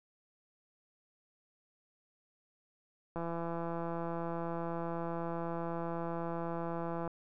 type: click train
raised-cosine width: 1 ms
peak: -25 dBFS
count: 659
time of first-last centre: 3.16-7.077 s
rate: 168 Hz
effects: none